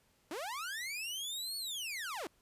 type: linear two-way sweep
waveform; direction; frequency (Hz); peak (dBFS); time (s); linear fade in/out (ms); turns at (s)
sawtooth; up then down; 277.2 to 4435 to 277.2; -35; 0.31-2.27; 2; 1.57
effects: pink hiss -71 dBFS RMS until 2.41 s + resampled to 32000 Hz